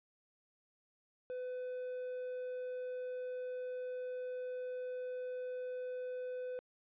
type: tone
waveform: triangle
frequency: 503 Hz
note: B4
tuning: 32 cents sharp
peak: -37 dBFS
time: 1.3-6.59 s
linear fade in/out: 0 ms
effects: resampled to 8000 Hz